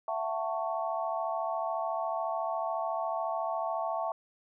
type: chord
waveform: sine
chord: F# minor seventh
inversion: third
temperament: just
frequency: 666 / 740 / 888 / 1110 Hz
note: E5 / F#5 / A5 / C#6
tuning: +18 / 0 / +16 / +2 cents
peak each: -33 / -37 / -36 / -37 dBFS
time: 0.08-4.12 s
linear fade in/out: 2 ms
effects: none